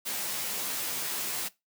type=noise with comb filter; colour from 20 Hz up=white; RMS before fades=-33 dBFS; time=0.05-1.49 s; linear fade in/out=20 ms; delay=13 ms; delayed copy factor=-0.85; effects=noise-tail reverb RT60 0.2 s tail -19 dB re dry + high-pass 150 Hz 12 dB/octave